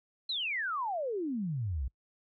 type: exponential sweep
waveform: sine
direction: down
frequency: 4200 to 58 Hz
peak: -31 dBFS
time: 0.29-1.88 s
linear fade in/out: 5 ms
effects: noise-tail reverb RT60 0.1 s tail -25 dB re dry